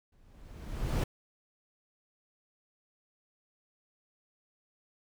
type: noise with exponential growth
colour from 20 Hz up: brown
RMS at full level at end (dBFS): -25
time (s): 0.12-1.04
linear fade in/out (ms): 5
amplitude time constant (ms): 200
effects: none